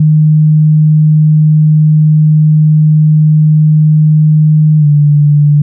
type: tone with pitch glide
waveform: sine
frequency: 153.9 to 147.04 Hz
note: D#3 to D3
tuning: -19 to +2 cents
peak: -3 dBFS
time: 0-5.62 s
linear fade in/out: 5 ms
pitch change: -79 cents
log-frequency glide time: 4.79-4.86 s
effects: none